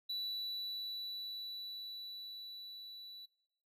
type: tone with level ramp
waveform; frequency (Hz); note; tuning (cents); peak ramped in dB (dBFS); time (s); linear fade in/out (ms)
triangle; 3951; B7; 0; -35 to -47; 0.09-3.26; 10
effects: noise-tail reverb RT60 0.8 s tail -22 dB re dry